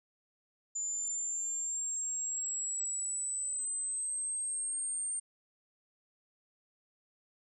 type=exponential sweep; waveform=sine; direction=up; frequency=7070 to 8730 Hz; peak=-33 dBFS; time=0.75-5.2 s; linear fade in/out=10 ms; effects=none